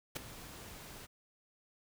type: noise with ADSR envelope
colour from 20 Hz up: pink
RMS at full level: -35 dBFS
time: 0.15-1.07 s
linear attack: 16 ms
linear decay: 8 ms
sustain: -15 dB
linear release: 23 ms
effects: none